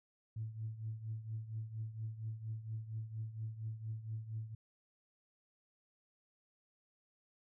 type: tone with tremolo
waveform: sine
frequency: 110.5 Hz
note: A2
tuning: 8 cents sharp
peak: -36 dBFS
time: 0.36-4.55 s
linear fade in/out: 5 ms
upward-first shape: triangle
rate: 4.3 Hz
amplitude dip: 80%
effects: tanh soft clip ceiling -32 dBFS